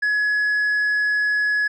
triangle tone with tanh clipping, 1689 Hz, G#6, 29 cents sharp, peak -18 dBFS, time 0.02-1.68 s, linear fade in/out 10 ms, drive 7 dB, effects none

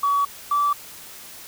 sine tone pair in turn, 1134 / 1158.5 Hz, C#6 / D6, +39 / -24 cents, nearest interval unison, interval 37 cents, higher second, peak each -16 dBFS, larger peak neither, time 0.03-0.25 / 0.51-0.73 s, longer neither, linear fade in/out 5 ms, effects tanh soft clip ceiling -13 dBFS + white hiss -41 dBFS RMS until 1.47 s

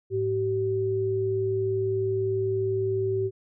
sine tone pair together, 106.84 / 383.7 Hz, G#2 / G4, +50 / -37 cents, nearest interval octave + minor seventh, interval 2213 cents, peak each -30 / -24 dBFS, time 0.1-3.31 s, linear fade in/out 50 ms, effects none

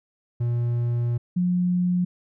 triangle / sine tone pair in turn, 119.4 / 178.9 Hz, A#2 / F3, +42 / +42 cents, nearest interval perfect fifth, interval 700 cents, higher second, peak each -19 dBFS, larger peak neither, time 0.4-1.18 / 1.36-2.05 s, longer first, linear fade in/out 10 ms, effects none

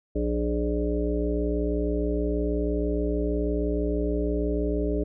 harmonic tone with a mistuned harmonic, 59.5 Hz, A#1, 36 cents sharp, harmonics 1 / 3 / 5 / 7 / 9 / 10, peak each -27 / -34 / -29 / -29 / -39 / -34 dBFS, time 0.15-5.04 s, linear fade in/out 10 ms, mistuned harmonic 9, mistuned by -22 cents, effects none

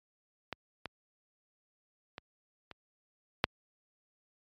clicks, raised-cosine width 0.3 ms, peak -20 / -21 / -25 / -29 / -7 dBFS, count 5, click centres 0.527 / 0.857 / 2.181 / 2.713 / 3.441 s, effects high-pass 60 Hz 12 dB/octave + MP3 64 kbps

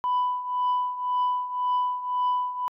sine tone with tremolo, 994 Hz, B5, 11 cents sharp, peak -18 dBFS, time 0.04-2.68 s, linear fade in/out 0 ms, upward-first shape triangle, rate 1.9 Hz, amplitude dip 80%, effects tanh soft clip ceiling -19 dBFS

